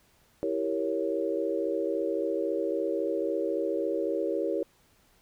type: chord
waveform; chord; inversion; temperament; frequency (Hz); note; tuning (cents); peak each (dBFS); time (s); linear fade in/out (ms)
sine; E diminished seventh; none; equal with one note detuned; 328.3 / 392 / 466.2 / 554.4; E4 / G4 / Bb4 / Db5; -7 / 0 / 0 / 0; -32; 0.43-4.63; 0
effects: pink hiss -64 dBFS RMS until 5.21 s